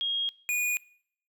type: tone pair in turn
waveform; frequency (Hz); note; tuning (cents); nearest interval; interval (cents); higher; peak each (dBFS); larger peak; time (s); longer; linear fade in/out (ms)
sine / square; 3263 / 2454; G#7 / D#7; -31 / -25; perfect fourth; 494; first; -27 / -26; second; 0.01-0.29 / 0.49-0.77; neither; 0
effects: noise-tail reverb RT60 0.6 s tail -22 dB re dry